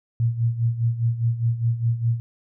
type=tone with tremolo; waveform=sine; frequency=116.54 Hz; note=A#2; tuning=in tune; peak=-16 dBFS; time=0.2-2.2 s; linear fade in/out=0 ms; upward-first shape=sine; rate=4.9 Hz; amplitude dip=75%; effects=none